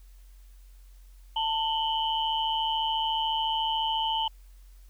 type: tone cluster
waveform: sine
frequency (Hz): 891 / 2965 / 3119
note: A5 / F#7 / G7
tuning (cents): +22 / +3 / -9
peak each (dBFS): -27 / -31 / -33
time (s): 1.36-4.28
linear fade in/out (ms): 5
effects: added 45 Hz sine -48 dBFS peak until 4.89 s + white hiss -65 dBFS RMS until 4.89 s